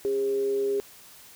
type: tone with frequency modulation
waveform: sine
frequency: 405.1 Hz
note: G#4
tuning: 43 cents flat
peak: -23 dBFS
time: 0.05-0.8 s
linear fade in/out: 0 ms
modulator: 130 Hz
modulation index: 0.25
effects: white hiss -50 dBFS RMS until 1.35 s